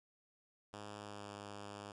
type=tone with pitch glide; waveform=5% pulse; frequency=103.8 to 102.19 Hz; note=G#2 to G#2; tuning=0 to -27 cents; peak=-36 dBFS; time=0.73-1.92 s; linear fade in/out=5 ms; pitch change=-27 cents; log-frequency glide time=0.96-1.27 s; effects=resampled to 22050 Hz + 13-bit